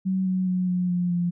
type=tone with pitch steps; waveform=sine; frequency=188.7 / 185.78 / 182.9 / 180.07 / 177.29 / 174.54 Hz; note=F#3 / F#3 / F#3 / F#3 / F3 / F3; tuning=+34 / +7 / -20 / -47 / +26 / -1 cents; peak=-21 dBFS; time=0.05-1.31 s; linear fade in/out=20 ms; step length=210 ms; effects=none